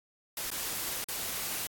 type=noise with dropouts; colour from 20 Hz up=white; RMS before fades=-35 dBFS; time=0.37-1.67 s; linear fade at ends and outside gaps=2 ms; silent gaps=0.504-0.515 / 1.042-1.085 s; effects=AAC 64 kbps